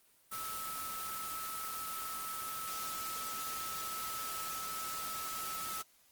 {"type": "tone in noise", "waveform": "sine", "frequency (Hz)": 1305, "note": "E6", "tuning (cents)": -18, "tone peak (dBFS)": -41, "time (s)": [0.31, 5.83], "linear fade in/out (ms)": 20, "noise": "white", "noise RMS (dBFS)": -42, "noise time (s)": [0.31, 5.83], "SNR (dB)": -2, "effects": ["white hiss -67 dBFS RMS until 6.11 s", "Opus 24 kbps"]}